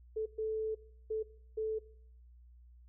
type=tone bursts at uneven times; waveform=sine; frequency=437.4 Hz; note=A4; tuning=10 cents flat; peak=-32 dBFS; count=4; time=0.16-0.26 / 0.38-0.75 / 1.1-1.23 / 1.57-1.79 s; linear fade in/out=10 ms; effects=noise-tail reverb RT60 0.6 s tail -19 dB re dry + added 60 Hz sine -55 dBFS peak until 2.88 s